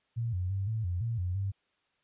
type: tone with pitch steps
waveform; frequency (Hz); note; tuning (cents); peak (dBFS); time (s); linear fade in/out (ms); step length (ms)
sine; 116.3 / 90.7 / 97.4 / 110.8 / 88.6 / 115.6 / 89.8 / 98.1; A#2 / F#2 / G2 / A2 / F2 / A#2 / F2 / G2; -4 / -34 / -11 / +13 / +25 / -14 / +49 / +2; -29; 0.16-1.52; 20; 170
effects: white hiss -74 dBFS RMS until 2.03 s + resampled to 8000 Hz